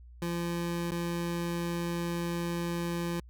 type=tone with dropouts; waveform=25% pulse; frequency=171.5 Hz; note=F3; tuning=31 cents flat; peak=-27 dBFS; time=0.22-3.2 s; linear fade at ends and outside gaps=2 ms; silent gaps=0.909-0.918 s; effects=added 60 Hz sine -48 dBFS peak until 3.29 s